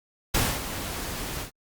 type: noise with ADSR envelope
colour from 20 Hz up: pink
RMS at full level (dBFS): -22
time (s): 0.34-1.51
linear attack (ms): 8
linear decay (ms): 250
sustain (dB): -11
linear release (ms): 100
effects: Opus 48 kbps